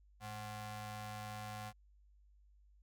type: ring-modulated tone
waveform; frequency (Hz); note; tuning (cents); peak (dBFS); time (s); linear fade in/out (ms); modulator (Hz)
sawtooth; 318.3; D#4; +39; -37; 0.2-1.73; 50; 426
effects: added 50 Hz sine -63 dBFS peak until 2.82 s